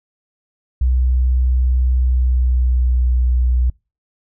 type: tone with pitch glide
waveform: sine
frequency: 63 to 61.77 Hz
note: B1 to B1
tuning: +35 to +1 cents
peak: -12 dBFS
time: 0.81-3.7 s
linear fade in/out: 5 ms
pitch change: -34 cents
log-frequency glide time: 1.94-3.12 s
effects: noise-tail reverb RT60 0.3 s tail -26 dB re dry